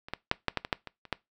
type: clicks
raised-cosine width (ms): 0.3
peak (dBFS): -27 / -15 / -7 / -9 / -11 / -19 / -9 / -23 / -30 / -12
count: 10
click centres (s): 0.085 / 0.136 / 0.314 / 0.483 / 0.573 / 0.649 / 0.728 / 0.873 / 1.053 / 1.127
effects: noise-tail reverb RT60 0.2 s tail -22 dB re dry